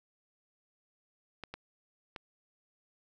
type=clicks; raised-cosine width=0.3 ms; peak=-25 dBFS; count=3; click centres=1.437 / 1.54 / 2.162 s; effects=none